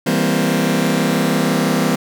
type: chord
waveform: sawtooth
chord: C dominant seventh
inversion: first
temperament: just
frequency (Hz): 163.52 / 196.22 / 235.5 / 261.6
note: E3 / G3 / Bb3 / C4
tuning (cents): -14 / +2 / +18 / 0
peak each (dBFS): -16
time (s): 0.06-1.96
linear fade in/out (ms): 10
effects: none